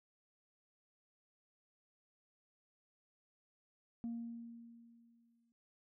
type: tone with exponential decay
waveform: sine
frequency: 233.1 Hz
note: A#3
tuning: in tune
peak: -36 dBFS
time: 4.04-5.52 s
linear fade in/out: 0 ms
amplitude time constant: 320 ms
effects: tanh soft clip ceiling -36 dBFS